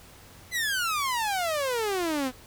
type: exponential sweep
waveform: sawtooth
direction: down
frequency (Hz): 2051 to 246.9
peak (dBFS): -22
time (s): 0.51-2.32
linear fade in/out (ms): 50
effects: added 92 Hz sine -56 dBFS peak until 2.46 s + pink hiss -51 dBFS RMS until 2.46 s